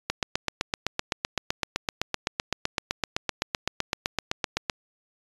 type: click train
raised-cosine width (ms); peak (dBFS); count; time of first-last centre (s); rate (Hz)
0.2; -7; 37; 0.1-4.698; 7.83
effects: resampled to 24000 Hz